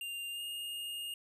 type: tone with pitch glide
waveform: square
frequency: 2794 to 2838 Hz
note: F7 to F7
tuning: 0 to +27 cents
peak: -39 dBFS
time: 0.01-1.14 s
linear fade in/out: 2 ms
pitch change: +27 cents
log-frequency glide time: 0.31-0.41 s
effects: none